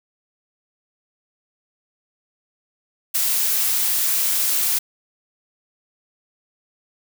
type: noise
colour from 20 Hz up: blue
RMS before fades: -20 dBFS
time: 3.14-4.79 s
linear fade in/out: 10 ms
effects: none